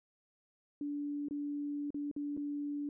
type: tone with dropouts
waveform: sine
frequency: 289.8 Hz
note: D4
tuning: 23 cents flat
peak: -35 dBFS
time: 0.81-2.89 s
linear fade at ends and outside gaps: 2 ms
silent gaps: 1.285-1.309 / 1.905-1.944 / 2.114-2.163 / 2.367-2.374 s
effects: none